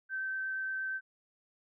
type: tone with vibrato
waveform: sine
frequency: 1547 Hz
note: G6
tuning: 23 cents flat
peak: -33 dBFS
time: 0.09-1.01 s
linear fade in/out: 50 ms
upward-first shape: triangle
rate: 8.5 Hz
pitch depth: 8 cents each way
effects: none